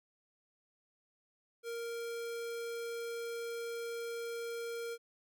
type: tone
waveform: square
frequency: 466 Hz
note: A#4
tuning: 1 cent flat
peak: -39 dBFS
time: 1.63-4.98 s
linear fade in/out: 50 ms
effects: none